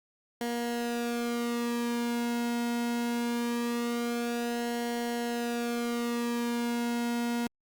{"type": "tone with flanger", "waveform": "sawtooth", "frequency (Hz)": 237.3, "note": "A#3", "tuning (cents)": 31, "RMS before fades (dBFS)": -31, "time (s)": [0.41, 7.47], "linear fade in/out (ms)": 2, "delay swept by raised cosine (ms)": [0.8, 1.73], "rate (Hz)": 0.22, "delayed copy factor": -0.65, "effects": ["Opus 48 kbps"]}